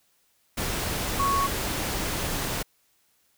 sine tone in noise, 1108.7 Hz, C#6, in tune, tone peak -22 dBFS, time 1.19-1.47 s, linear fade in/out 10 ms, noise pink, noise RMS -29 dBFS, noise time 0.57-2.63 s, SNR +4 dB, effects white hiss -67 dBFS RMS until 3.37 s

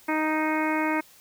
harmonic tone, 311.1 Hz, D#4, in tune, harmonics 1 / 2 / 3 / 4 / 5 / 6 / 7 / 8, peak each -26 / -32 / -29 / -35 / -34 / -36 / -32 / -39 dBFS, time 0.08-1.01 s, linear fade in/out 10 ms, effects white hiss -54 dBFS RMS until 1.2 s

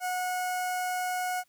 sawtooth tone with notch filter, 730 Hz, F#5, 24 cents flat, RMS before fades -31 dBFS, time 0-1.44 s, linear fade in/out 50 ms, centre 3600 Hz, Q 1.3, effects white hiss -70 dBFS RMS until 1.48 s

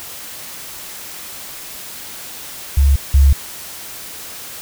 sine tone pair in turn, 69.2 / 69.2 Hz, C#2 / C#2, -2 / -2 cents, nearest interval unison, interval 0 cents, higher neither, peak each -8 / -6 dBFS, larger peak second, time 2.77-2.96 / 3.14-3.33 s, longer neither, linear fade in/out 5 ms, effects white hiss -32 dBFS RMS until 4.61 s

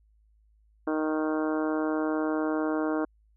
harmonic tone, 155.56 Hz, D#3, in tune, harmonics 2 / 3 / 4 / 5 / 6 / 7 / 8 / 9 / 10, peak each -27 / -33 / -34 / -39 / -41 / -39 / -44 / -40 / -45 dBFS, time 0.87-3.05 s, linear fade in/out 5 ms, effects added 53 Hz sine -60 dBFS peak until 3.36 s

